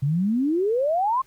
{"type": "exponential sweep", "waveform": "sine", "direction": "up", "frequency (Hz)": [132.6, 1089], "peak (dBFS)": -19, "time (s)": [0.02, 1.22], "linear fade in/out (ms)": 10, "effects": ["pink hiss -59 dBFS RMS until 1.26 s"]}